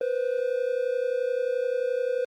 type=tone pair together; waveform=triangle; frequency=485.6 / 517.1 Hz; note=B4 / C5; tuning=-29 / -20 cents; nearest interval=minor second; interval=109 cents; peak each=-25 dBFS; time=0.01-2.25 s; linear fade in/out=2 ms; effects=Opus 32 kbps